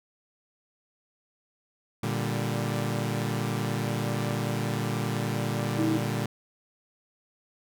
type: chord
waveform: sawtooth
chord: G minor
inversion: first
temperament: equal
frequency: 116.54 / 146.83 / 196 Hz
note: Bb2 / D3 / G3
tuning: 0 / 0 / 0 cents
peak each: -26 / -28 / -29 dBFS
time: 2.03-6.26 s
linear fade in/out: 5 ms
type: tone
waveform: sine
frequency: 320.2 Hz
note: D#4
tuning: 50 cents sharp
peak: -24 dBFS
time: 5.78-5.98 s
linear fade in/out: 10 ms
effects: none